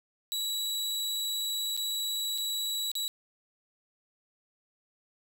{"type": "tone with dropouts", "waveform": "sawtooth", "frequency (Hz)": 3908, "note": "B7", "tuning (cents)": -19, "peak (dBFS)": -27, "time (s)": [0.32, 3.08], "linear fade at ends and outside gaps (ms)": 0, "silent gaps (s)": [[1.766, 1.775], [2.378, 2.383], [2.916, 2.953]], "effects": []}